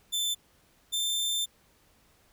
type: tone pair in turn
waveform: sawtooth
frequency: 3538 / 3569 Hz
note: A7 / A7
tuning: +9 / +24 cents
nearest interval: unison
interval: 15 cents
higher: second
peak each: -24 dBFS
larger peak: neither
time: 0.12-0.35 / 0.92-1.46 s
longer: second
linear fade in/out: 20 ms
effects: pink hiss -64 dBFS RMS until 2.32 s